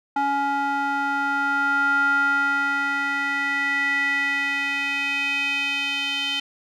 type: tone with band-pass filter sweep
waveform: square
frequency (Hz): 280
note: C#4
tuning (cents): +18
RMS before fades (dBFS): -23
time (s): 0.16-6.4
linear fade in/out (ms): 5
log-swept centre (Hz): 1000 to 3000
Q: 5.7
effects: none